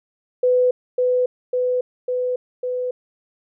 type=tone with echo; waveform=sine; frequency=500 Hz; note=B4; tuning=21 cents sharp; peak=-13 dBFS; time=0.43-0.71 s; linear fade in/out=5 ms; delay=550 ms; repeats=4; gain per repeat=-2 dB; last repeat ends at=2.91 s; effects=none